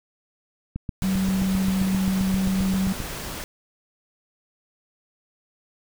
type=click train; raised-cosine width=5 ms; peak=-16 dBFS; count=18; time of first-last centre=0.76-3.003 s; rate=7.58 Hz
type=noise; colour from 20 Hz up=pink; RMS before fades=-33 dBFS; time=1.02-3.44 s; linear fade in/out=0 ms
type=tone; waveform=sine; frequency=190 Hz; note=F#3; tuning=46 cents sharp; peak=-20 dBFS; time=1.03-2.93 s; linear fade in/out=10 ms
effects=none